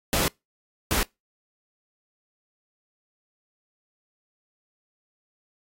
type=noise bursts at uneven times; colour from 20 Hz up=pink; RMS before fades=-23 dBFS; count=2; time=0.13-0.28 / 0.91-1.03 s; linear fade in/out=0 ms; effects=noise-tail reverb RT60 0.2 s tail -25 dB re dry + AAC 48 kbps